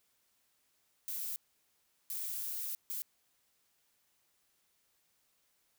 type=noise bursts at uneven times; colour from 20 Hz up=violet; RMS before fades=-39 dBFS; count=3; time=1.08-1.36 / 2.1-2.75 / 2.9-3.02 s; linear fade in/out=0 ms; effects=white hiss -75 dBFS RMS until 5.78 s